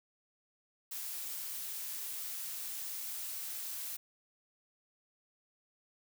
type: noise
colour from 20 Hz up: blue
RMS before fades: -41 dBFS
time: 0.91-3.97 s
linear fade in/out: 10 ms
effects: none